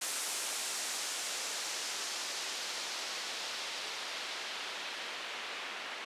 white noise with low-pass filter sweep, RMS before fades -39 dBFS, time 0.01-6.05 s, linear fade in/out 10 ms, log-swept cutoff 9100 to 2700 Hz, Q 1.1, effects high-pass 400 Hz 12 dB/octave + resampled to 32000 Hz

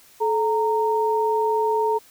sine tone pair together, 433.1 / 924.1 Hz, A4 / A#5, -27 / -15 cents, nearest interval octave + minor second, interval 1312 cents, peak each -21 dBFS, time 0.2-1.99 s, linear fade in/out 20 ms, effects white hiss -52 dBFS RMS until 2.1 s

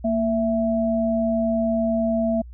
sine tone pair together, 230.1 / 661 Hz, A#3 / E5, -22 / +5 cents, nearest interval octave + tritone, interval 1827 cents, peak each -21 / -22 dBFS, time 0.04-2.42 s, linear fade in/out 10 ms, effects added 60 Hz sine -37 dBFS peak until 2.53 s

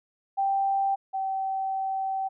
sine tone pair in turn, 784 / 770.5 Hz, G5 / G5, 0 / -30 cents, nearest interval unison, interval 30 cents, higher first, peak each -22 / -26 dBFS, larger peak first, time 0.37-0.96 / 1.13-2.29 s, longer second, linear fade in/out 20 ms, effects none

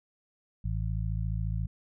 harmonic tone, 54.3 Hz, A1, 22 cents flat, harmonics 1 / 2 / 3, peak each -31 / -32 / -37 dBFS, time 0.64-1.67 s, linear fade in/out 10 ms, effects none

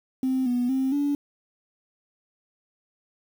sine tone with pitch steps, 260.7 / 245.1 / 264.4 / 286.9 Hz, C4 / B3 / C4 / D4, -6 / -13 / +18 / -40 cents, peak -20 dBFS, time 0.23-1.15 s, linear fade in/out 2 ms, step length 230 ms, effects tanh soft clip ceiling -18 dBFS + 8-bit

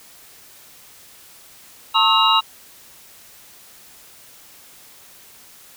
sine tone cluster, 898 / 1080 / 1290 / 2808 / 3856 Hz, A5 / C#6 / E6 / F7 / B7, +35 / -45 / -38 / +9 / -42 cents, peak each -19 dBFS, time 1.94-2.41 s, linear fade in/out 20 ms, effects white hiss -46 dBFS RMS until 5.76 s

